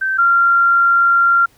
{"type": "tone pair in turn", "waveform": "sine", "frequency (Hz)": [1551, 1381.8], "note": ["G6", "F6"], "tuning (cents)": [-19, -19], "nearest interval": "major second", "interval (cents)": 200, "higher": "first", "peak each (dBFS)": [-15, -9], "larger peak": "second", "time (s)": [[0.01, 0.18], [0.18, 1.46]], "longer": "second", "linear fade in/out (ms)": 10, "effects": ["pink hiss -53 dBFS RMS until 1.57 s"]}